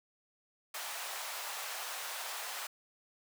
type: high-pass noise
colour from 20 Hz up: pink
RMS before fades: -41 dBFS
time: 0.74-2.67 s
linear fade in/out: 5 ms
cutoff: 690 Hz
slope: 24 dB/octave
effects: none